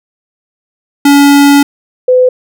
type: tone pair in turn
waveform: square / sine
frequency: 283.8 / 505.7 Hz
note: C#4 / B4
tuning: +41 / +41 cents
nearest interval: minor seventh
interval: 1000 cents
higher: second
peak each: -3 dBFS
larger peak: neither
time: 1.05-1.63 / 2.08-2.29 s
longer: first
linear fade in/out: 5 ms
effects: none